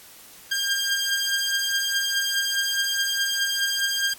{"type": "beating tone pair", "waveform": "15% pulse", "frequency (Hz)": [1600, 1604.8], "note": ["G6", "G6"], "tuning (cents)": [35, 40], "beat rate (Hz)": 4.8, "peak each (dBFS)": [-21, -17], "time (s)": [0.51, 4.14], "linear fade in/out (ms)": 10, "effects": ["white hiss -47 dBFS RMS until 4.18 s", "AAC 64 kbps"]}